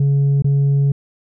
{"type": "tone with dropouts", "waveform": "sine", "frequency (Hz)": 140, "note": "C#3", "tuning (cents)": 18, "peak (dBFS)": -9, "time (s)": [0, 0.92], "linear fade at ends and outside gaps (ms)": 5, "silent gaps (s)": [0.422, 0.444], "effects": ["tanh soft clip ceiling -11 dBFS"]}